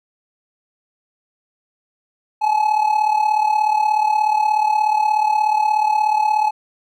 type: tone with amplitude modulation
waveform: triangle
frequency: 854 Hz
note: G#5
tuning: 48 cents sharp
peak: -9 dBFS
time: 2.41-6.51 s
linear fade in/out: 20 ms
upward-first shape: sine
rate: 36.7 Hz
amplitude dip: 70%
effects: none